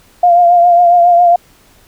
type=tone with vibrato; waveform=sine; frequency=698.5 Hz; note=F5; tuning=in tune; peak=-4 dBFS; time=0.23-1.36 s; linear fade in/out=5 ms; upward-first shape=triangle; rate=7.3 Hz; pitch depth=43 cents each way; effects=pink hiss -47 dBFS RMS until 1.87 s